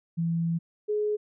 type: tone pair in turn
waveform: sine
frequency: 167 / 420.8 Hz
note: E3 / G#4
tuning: +23 / +23 cents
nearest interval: octave + major third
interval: 1600 cents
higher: second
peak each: -24 dBFS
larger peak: neither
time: 0.17-0.59 / 0.88-1.17 s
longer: first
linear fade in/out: 20 ms
effects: none